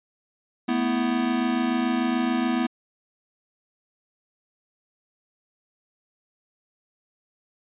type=chord; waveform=square; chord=A suspended second; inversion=none; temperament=equal; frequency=220 / 246.9 / 329.6 Hz; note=A3 / B3 / E4; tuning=0 / 0 / 0 cents; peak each=-30 / -24 / -29 dBFS; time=0.68-2.67 s; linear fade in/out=10 ms; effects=resampled to 8000 Hz